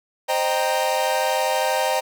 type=chord; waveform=45% pulse; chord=C minor seventh; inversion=none; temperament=equal with one note detuned; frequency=523.3 / 615.8 / 784 / 932.3 Hz; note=C5 / Eb5 / G5 / Bb5; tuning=0 / -18 / 0 / 0 cents; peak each=-25 dBFS; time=0.28-2.01 s; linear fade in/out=20 ms; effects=none